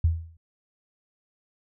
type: tone with exponential decay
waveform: sine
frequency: 82.3 Hz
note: E2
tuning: 2 cents flat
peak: -15 dBFS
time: 0.04-0.37 s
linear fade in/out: 5 ms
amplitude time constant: 71 ms
effects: none